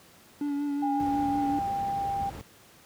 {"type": "tone with vibrato", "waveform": "triangle", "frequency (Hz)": 287, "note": "D4", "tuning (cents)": -40, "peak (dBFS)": -25, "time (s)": [0.41, 1.59], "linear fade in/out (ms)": 2, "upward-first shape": "sine", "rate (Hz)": 5.4, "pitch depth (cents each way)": 23}
{"type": "tone with pitch glide", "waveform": "sine", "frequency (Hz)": [812, 793.9], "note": ["G#5", "G5"], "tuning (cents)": [-39, 22], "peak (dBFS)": -27, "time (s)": [0.82, 2.3], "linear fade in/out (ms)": 10, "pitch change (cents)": -39, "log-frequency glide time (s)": [0.97, 1.66]}
{"type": "noise", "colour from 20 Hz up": "brown", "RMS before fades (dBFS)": -35, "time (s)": [1, 2.41], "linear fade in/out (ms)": 0}
{"effects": ["pink hiss -55 dBFS RMS until 2.85 s", "high-pass 100 Hz 12 dB/octave"]}